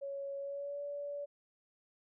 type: tone with pitch glide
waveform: sine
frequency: 556 to 574.3 Hz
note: C#5 to D5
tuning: +5 to -39 cents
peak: -38 dBFS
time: 0.01-1.26 s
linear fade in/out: 20 ms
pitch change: +56 cents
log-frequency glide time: 0.38-0.82 s
effects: none